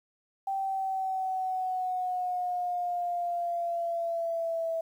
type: exponential sweep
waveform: sine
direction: down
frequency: 780 to 655 Hz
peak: -28 dBFS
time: 0.47-4.81 s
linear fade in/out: 5 ms
effects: 10-bit